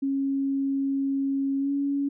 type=tone with pitch glide; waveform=sine; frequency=273.8 to 280.7 Hz; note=C#4 to C#4; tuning=-21 to +22 cents; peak=-23 dBFS; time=0.02-2.09 s; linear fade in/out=10 ms; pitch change=+43 cents; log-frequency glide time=1.59-1.71 s; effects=none